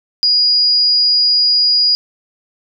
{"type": "tone", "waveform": "sine", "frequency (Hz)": 4888, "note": "D#8", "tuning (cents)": -32, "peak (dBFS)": -9, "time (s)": [0.23, 1.95], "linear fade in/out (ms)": 0, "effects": []}